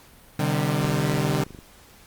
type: chord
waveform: sawtooth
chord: C suspended second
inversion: none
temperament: equal with one note detuned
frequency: 130.81 / 150.61 / 196 Hz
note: C3 / D3 / G3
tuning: 0 / +44 / 0 cents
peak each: -22 / -20 / -24 dBFS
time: 0.39-1.44 s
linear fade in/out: 5 ms
type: click train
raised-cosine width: 3 ms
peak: -28 dBFS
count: 20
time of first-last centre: 0.81-1.589 s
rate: 24.4 Hz
effects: pink hiss -51 dBFS RMS until 2.06 s + Opus 48 kbps